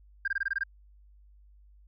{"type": "tone bursts", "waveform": "sine", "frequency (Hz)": 1597, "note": "G6", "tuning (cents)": 32, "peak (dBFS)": -25, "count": 8, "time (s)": [0.25, 0.636], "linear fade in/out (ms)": 5, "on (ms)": 29, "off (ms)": 22, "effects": ["tanh soft clip ceiling -22 dBFS", "added 50 Hz sine -54 dBFS peak until 1.87 s"]}